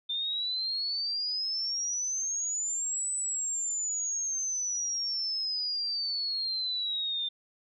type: exponential two-way sweep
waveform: sine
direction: up then down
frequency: 3578 to 8030 to 3578 Hz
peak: -29 dBFS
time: 0.09-7.29 s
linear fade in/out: 10 ms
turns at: 3.12 s
effects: none